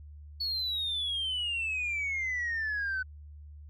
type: exponential sweep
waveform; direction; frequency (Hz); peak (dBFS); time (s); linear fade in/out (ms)
sine; down; 4435 to 1500; -28; 0.4-3.03; 10
effects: tanh soft clip ceiling -27 dBFS + added 74 Hz sine -45 dBFS peak until 3.69 s